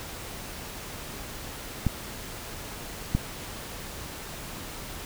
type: clicks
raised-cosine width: 5 ms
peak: -10 dBFS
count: 2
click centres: 1.867 / 3.15 s
effects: pink hiss -39 dBFS RMS until 5.05 s